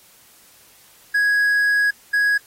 triangle tone pair in turn, 1661.2 / 1661.2 Hz, G#6 / G#6, 0 / 0 cents, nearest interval unison, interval 0 cents, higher neither, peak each -13 dBFS, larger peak neither, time 1.14-1.91 / 2.13-2.38 s, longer first, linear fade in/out 10 ms, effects white hiss -51 dBFS RMS until 2.46 s + AAC 48 kbps

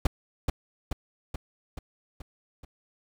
brown noise with echo, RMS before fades -20 dBFS, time 0.05-0.07 s, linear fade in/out 5 ms, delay 430 ms, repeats 6, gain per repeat -4 dB, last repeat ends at 2.65 s, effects none

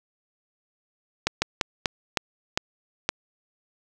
slowing click train, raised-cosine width 0.2 ms, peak -4 dBFS, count 7, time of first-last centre 1.27-3.09 s, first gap 150 ms, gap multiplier 1.28, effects none

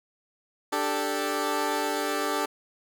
15% pulse chord, D suspended fourth, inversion none, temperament equal, 293.7 / 392 / 440 Hz, D4 / G4 / A4, 0 / 0 / 0 cents, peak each -24 dBFS, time 0.72-2.46 s, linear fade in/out 10 ms, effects none

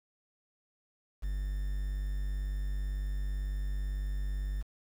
triangle tone with quantisation, 49 Hz, G1, in tune, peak -29 dBFS, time 1.22-4.63 s, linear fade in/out 20 ms, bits 9, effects none

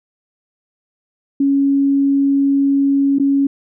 sine tone with dropouts, 277.4 Hz, C#4, 1 cent sharp, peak -11 dBFS, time 1.4-3.47 s, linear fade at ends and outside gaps 5 ms, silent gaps 3.186-3.197 s, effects none

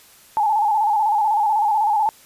sine tone with vibrato, 851 Hz, G#5, 42 cents sharp, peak -15 dBFS, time 0.37-2.09 s, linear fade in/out 0 ms, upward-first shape square, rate 16 Hz, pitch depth 59 cents each way, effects white hiss -49 dBFS RMS until 2.25 s + resampled to 32000 Hz

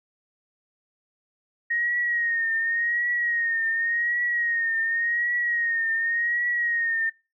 sine tone with vibrato, 1870 Hz, A#6, 5 cents sharp, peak -22 dBFS, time 1.7-7.1 s, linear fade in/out 10 ms, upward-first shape triangle, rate 0.89 Hz, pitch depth 61 cents each way, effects noise-tail reverb RT60 0.3 s tail -23 dB re dry

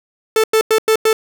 45% pulse tone bursts, 440 Hz, A4, in tune, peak -10 dBFS, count 5, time 0.36-1.13 s, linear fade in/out 2 ms, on 78 ms, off 95 ms, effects none

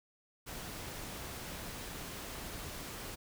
pink noise, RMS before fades -44 dBFS, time 0.46-3.16 s, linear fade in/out 20 ms, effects none

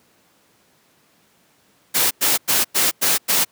white noise bursts, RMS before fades -17 dBFS, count 6, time 1.94-3.45 s, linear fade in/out 20 ms, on 170 ms, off 98 ms, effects pink hiss -58 dBFS RMS until 3.51 s + high-pass 150 Hz 12 dB/octave

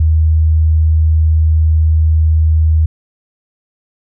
sine tone, 79 Hz, D#2, 27 cents sharp, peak -7 dBFS, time 0-2.86 s, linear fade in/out 5 ms, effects none

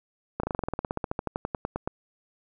slowing click train, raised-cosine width 1 ms, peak -14 dBFS, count 23, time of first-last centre 0.4-1.875 s, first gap 34 ms, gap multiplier 1.06, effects none

